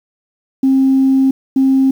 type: tone pair in turn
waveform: sine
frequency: 266.8 / 266.8 Hz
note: C4 / C4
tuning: +34 / +34 cents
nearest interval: unison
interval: 0 cents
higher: neither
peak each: -7 / -7 dBFS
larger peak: neither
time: 0.63-1.31 / 1.56-1.91 s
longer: first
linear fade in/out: 5 ms
effects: tanh soft clip ceiling -4 dBFS + 7-bit